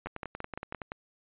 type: two click trains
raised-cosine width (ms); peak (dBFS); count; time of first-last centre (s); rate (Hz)
0.5; -22 / -21; 9 / 6; 0.07-0.818 / 0.06-0.919; 10.7 / 5.82
effects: resampled to 8000 Hz